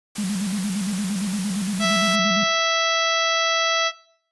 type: noise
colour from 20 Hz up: white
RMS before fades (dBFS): -32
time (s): 0.15-2.16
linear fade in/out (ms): 10
type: tone with vibrato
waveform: sine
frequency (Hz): 196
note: G3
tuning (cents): 0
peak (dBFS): -22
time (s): 0.18-2.44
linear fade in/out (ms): 5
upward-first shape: square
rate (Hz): 8.7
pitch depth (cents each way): 110
type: harmonic tone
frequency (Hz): 659.3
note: E5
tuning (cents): 0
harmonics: 1 / 2 / 3 / 4 / 5 / 6 / 7 / 8 / 9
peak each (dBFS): -24 / -24 / -26 / -30 / -26 / -31 / -31 / -35 / -31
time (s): 1.79-3.92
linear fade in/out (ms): 50
effects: noise-tail reverb RT60 0.6 s tail -20 dB re dry + resampled to 24000 Hz